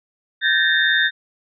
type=tone cluster; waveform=sine; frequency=1556 / 1719 / 1839 / 3640 Hz; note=G6 / A6 / A#6 / A#7; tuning=-13 / -41 / -24 / -42 cents; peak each=-20 dBFS; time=0.41-1.11 s; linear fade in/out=50 ms; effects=none

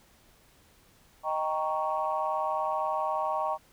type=chord; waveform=sine; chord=Eb dominant seventh; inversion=none; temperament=equal; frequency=622.3 / 784 / 932.3 / 1108.7 Hz; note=Eb5 / G5 / Bb5 / Db6; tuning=0 / 0 / 0 / 0 cents; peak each=-32 dBFS; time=1.23-3.58 s; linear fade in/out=50 ms; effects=tanh soft clip ceiling -17 dBFS + pink hiss -61 dBFS RMS until 3.72 s

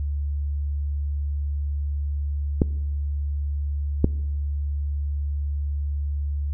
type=clicks; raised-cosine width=3 ms; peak=-4 dBFS; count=2; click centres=2.618 / 4.044 s; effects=noise-tail reverb RT60 1.0 s tail -21 dB re dry + added 72 Hz sine -23 dBFS peak until 6.53 s

